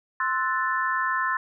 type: chord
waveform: sine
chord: F# half-diminished seventh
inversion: second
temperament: equal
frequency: 1046.5 / 1318.5 / 1480 / 1760 Hz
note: C6 / E6 / F#6 / A6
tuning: 0 / 0 / 0 / 0 cents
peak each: -26 / -30 / -32 / -27 dBFS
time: 0.2-1.37 s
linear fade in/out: 2 ms
effects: none